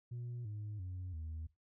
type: tone with pitch steps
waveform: sine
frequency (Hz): 120.7 / 105.08 / 91.47 / 79.63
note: B2 / G#2 / F#2 / D#2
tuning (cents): -39 / +21 / -19 / +41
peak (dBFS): -39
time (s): 0.11-1.47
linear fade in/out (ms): 10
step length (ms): 340
effects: noise-tail reverb RT60 0.2 s tail -18 dB re dry + tanh soft clip ceiling -39 dBFS